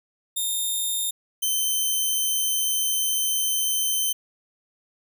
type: tone pair in turn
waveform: 5% pulse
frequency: 3652 / 3087 Hz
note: A#7 / G7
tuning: -36 / -27 cents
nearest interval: minor third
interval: 291 cents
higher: first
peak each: -16 / -13 dBFS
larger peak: second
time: 0.36-1.11 / 1.42-4.13 s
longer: second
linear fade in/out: 10 ms
effects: none